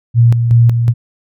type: tone with tremolo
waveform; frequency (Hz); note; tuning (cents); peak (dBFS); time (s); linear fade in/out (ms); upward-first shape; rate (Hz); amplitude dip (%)
sine; 117.6; A#2; +16; -4; 0.14-0.94; 50; square; 2.7; 50
effects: none